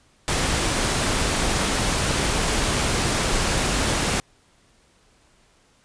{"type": "noise", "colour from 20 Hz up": "pink", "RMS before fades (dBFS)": -22, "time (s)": [0.28, 4.2], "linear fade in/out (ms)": 0, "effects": ["pink hiss -59 dBFS RMS until 5.84 s", "resampled to 22050 Hz"]}